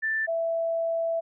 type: tone pair in turn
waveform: sine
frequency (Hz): 1769 / 662.6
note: A6 / E5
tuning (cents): +9 / +9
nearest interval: octave + perfect fourth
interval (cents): 1700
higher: first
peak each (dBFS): -24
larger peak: neither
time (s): 0.02-0.27 / 0.27-1.21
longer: second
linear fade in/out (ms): 20
effects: none